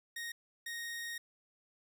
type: tone bursts at uneven times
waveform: sawtooth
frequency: 1864.7 Hz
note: A#6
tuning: in tune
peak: -36 dBFS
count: 2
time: 0.16-0.32 / 0.66-1.18 s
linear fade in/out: 5 ms
effects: 12-bit